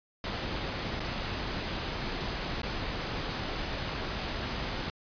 pink noise with dropouts, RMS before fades -34 dBFS, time 0.24-4.9 s, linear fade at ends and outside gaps 1 ms, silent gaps 0.996-1.003 / 2.618-2.632 s, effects resampled to 11025 Hz

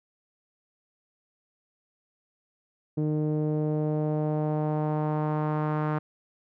sawtooth tone with low-pass filter sweep, 152.5 Hz, D#3, 34 cents flat, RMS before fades -27 dBFS, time 2.97-5.99 s, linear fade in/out 10 ms, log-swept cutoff 380 to 1300 Hz, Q 1.8, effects none

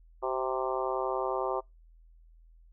harmonic tone with a mistuned harmonic, 130.81 Hz, C3, in tune, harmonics 3 / 4 / 5 / 6 / 7 / 8 / 9, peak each -34 / -35 / -36 / -37 / -37 / -38 / -39 dBFS, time 0.22-1.61 s, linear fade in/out 20 ms, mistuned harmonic 3, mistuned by -34 cents, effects noise-tail reverb RT60 0.2 s tail -26 dB re dry + added 41 Hz sine -54 dBFS peak until 2.72 s

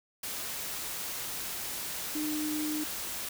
sine tone in noise, 304.1 Hz, D#4, 40 cents flat, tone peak -31 dBFS, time 2.15-2.84 s, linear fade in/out 5 ms, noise white, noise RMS -37 dBFS, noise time 0.23-3.29 s, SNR +3 dB, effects none

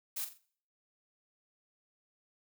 blue noise with echo, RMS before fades -37 dBFS, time 0.16-0.25 s, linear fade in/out 10 ms, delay 44 ms, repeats 3, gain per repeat -9 dB, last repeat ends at 0.382 s, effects noise-tail reverb RT60 0.5 s tail -19 dB re dry

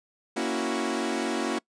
sawtooth chord, F# dominant seventh, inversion first, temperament equal, 233.1 / 277.2 / 329.6 / 370 Hz, A#3 / C#4 / E4 / F#4, 0 / 0 / 0 / 0 cents, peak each -28 dBFS, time 0.36-1.59 s, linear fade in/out 10 ms, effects noise-tail reverb RT60 0.1 s tail -24 dB re dry + resampled to 22050 Hz

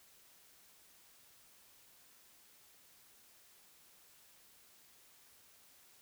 silence, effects white hiss -64 dBFS RMS until 6.01 s

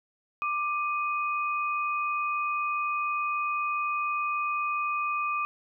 sine tone pair together, 1182 / 2505 Hz, D6 / D#7, +11 / +11 cents, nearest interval octave + minor second, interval 1300 cents, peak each -27 / -33 dBFS, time 0.42-5.45 s, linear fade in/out 0 ms, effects none

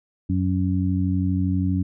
harmonic tone, 92.5 Hz, F#2, in tune, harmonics 1 / 2 / 3, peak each -22 / -24 / -25 dBFS, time 0.29-1.83 s, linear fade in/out 10 ms, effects none

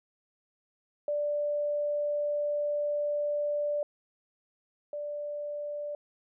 sine tone pair in turn, 587.3 / 587.3 Hz, D5 / D5, 0 / 0 cents, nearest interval unison, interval 0 cents, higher neither, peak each -27 / -33 dBFS, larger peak first, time 1.08-3.83 / 4.93-5.95 s, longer first, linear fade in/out 2 ms, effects none

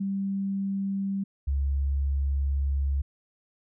sine tone pair in turn, 196 / 69.3 Hz, G3 / C#2, 0 / 0 cents, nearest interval octave + tritone, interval 1800 cents, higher first, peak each -26 / -23 dBFS, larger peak second, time 0-1.24 / 1.47-3.02 s, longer second, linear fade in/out 10 ms, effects none

